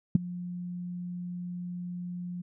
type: tone with ADSR envelope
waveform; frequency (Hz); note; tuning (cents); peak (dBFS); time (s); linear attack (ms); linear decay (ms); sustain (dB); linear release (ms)
sine; 177.3; F3; +26; -12; 0.15-2.42; 4; 12; -22; 11
effects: none